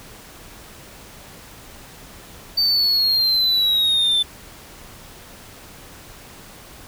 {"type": "linear sweep", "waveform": "triangle", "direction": "down", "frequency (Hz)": [4603, 3516], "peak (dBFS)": -14, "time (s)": [2.57, 4.23], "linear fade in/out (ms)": 10, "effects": ["pink hiss -42 dBFS RMS until 6.87 s"]}